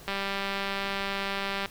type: click train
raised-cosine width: 0.3 ms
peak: -15 dBFS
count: 312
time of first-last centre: 0.08-1.659 s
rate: 197 Hz
effects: pink hiss -49 dBFS RMS until 1.7 s